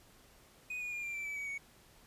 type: tone with pitch steps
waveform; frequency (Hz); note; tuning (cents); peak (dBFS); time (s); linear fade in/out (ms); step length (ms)
triangle; 2489 / 2450 / 2413 / 2375 / 2338 / 2302 / 2267 / 2232; D#7 / D#7 / D7 / D7 / D7 / D7 / C#7 / C#7; 0 / -27 / +46 / +19 / -8 / -35 / +38 / +11; -36; 0.7-1.58; 5; 110
effects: pink hiss -62 dBFS RMS until 2.06 s + resampled to 32000 Hz